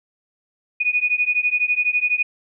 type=beating tone pair; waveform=sine; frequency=2466 / 2478 Hz; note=D#7 / D#7; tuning=-16 / -8 cents; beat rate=12 Hz; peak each=-20 dBFS; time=0.8-2.23 s; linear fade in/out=10 ms; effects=none

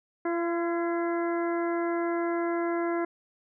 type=harmonic tone with a mistuned harmonic; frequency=340.8 Hz; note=F4; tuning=42 cents flat; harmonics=1 / 2 / 3 / 4 / 5 / 6; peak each=-27 / -33 / -37 / -39 / -41 / -43 dBFS; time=0.25-3.05 s; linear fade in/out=5 ms; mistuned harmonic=5; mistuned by=-32 cents; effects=none

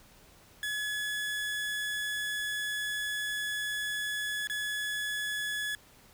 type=tone with dropouts; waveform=30% pulse; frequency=1699 Hz; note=G#6; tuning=39 cents sharp; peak=-29 dBFS; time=0.63-5.75 s; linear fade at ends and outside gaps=1 ms; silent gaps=4.472-4.498 s; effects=pink hiss -58 dBFS RMS until 6.13 s

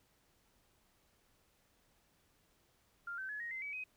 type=tone with pitch steps; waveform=sine; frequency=1396.9 / 1541 / 1700 / 1875.4 / 2069 / 2282 / 2518 Hz; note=F6 / G6 / G#6 / A#6 / C7 / C#7 / D#7; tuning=0 / -30 / +40 / +10 / -20 / +50 / +20 cents; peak=-40 dBFS; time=3.07-3.84 s; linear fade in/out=5 ms; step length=110 ms; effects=pink hiss -73 dBFS RMS until 3.96 s

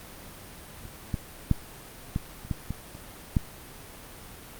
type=clicks; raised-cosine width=5 ms; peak=-30 / -15 / -8 / -14 / -28 / -15 / -18 / -29 / -9 dBFS; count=9; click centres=0.853 / 1.142 / 1.513 / 2.161 / 2.45 / 2.512 / 2.706 / 2.951 / 3.368 s; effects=pink hiss -45 dBFS RMS until 4.59 s + Opus 32 kbps

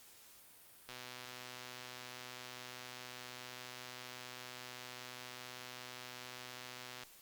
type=click train; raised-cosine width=0.2 ms; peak=-30 dBFS; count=769; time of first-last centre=0.89-7.034 s; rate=125 Hz; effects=white hiss -60 dBFS RMS until 7.21 s + Opus 48 kbps

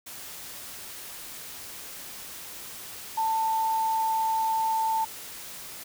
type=tone in noise; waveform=sine; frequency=890 Hz; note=A5; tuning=20 cents sharp; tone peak=-23 dBFS; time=3.17-5.05 s; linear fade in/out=10 ms; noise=white; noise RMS=-41 dBFS; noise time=0.06-5.84 s; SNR=+15 dB; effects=none

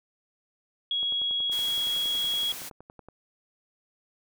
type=tone; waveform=sine; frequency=3320 Hz; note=G#7; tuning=1 cent flat; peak=-25 dBFS; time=0.91-2.52 s; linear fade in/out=2 ms
type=click train; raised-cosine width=1 ms; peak=-32 dBFS; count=23; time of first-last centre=1.03-3.086 s; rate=10.7 Hz
type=noise; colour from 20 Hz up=white; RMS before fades=-39 dBFS; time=1.51-2.7 s; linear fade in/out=20 ms
effects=none

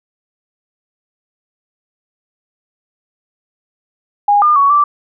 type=tone with pitch steps; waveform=sine; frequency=819 / 1207 / 1119 / 1168 Hz; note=G#5 / D6 / C#6 / D6; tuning=-24 / +47 / +16 / -10 cents; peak=-7 dBFS; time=4.28-4.84 s; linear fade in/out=5 ms; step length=140 ms; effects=none

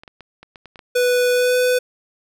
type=clicks; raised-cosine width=0.3 ms; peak=-24 dBFS; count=8; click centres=0.035 / 0.078 / 0.207 / 0.43 / 0.558 / 0.657 / 0.758 / 0.792 s
type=tone with pitch glide; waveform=square; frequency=493.9 to 499.6 Hz; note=B4 to B4; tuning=0 to +20 cents; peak=-15 dBFS; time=0.95-1.79 s; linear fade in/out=10 ms; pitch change=+20 cents; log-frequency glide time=1.33-1.56 s
effects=none

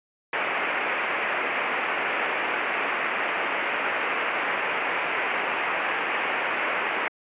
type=low-pass noise; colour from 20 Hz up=white; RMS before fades=-26 dBFS; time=0.33-7.08 s; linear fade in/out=2 ms; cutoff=2600 Hz; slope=48 dB/octave; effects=high-pass 400 Hz 12 dB/octave + resampled to 8000 Hz

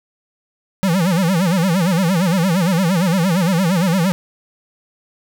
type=tone with vibrato; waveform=square; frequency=178.5 Hz; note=F3; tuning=38 cents sharp; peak=-14 dBFS; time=0.83-4.12 s; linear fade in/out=0 ms; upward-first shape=sine; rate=8.7 Hz; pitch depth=180 cents each way; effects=none

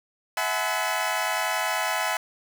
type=tone cluster; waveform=20% pulse; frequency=650 / 742 / 853 / 1010 Hz; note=E5 / F#5 / G#5 / B5; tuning=-24 / +5 / +46 / +39 cents; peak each=-25 dBFS; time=0.37-2.17 s; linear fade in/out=2 ms; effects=none

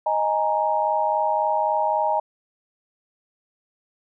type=chord; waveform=sine; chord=D# suspended fourth; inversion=none; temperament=just; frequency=622.3 / 829.7 / 933.4 Hz; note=D#5 / G#5 / A#5; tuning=0 / -2 / +2 cents; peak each=-24 / -23 / -23 dBFS; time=0.06-2.2 s; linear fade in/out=5 ms; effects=none

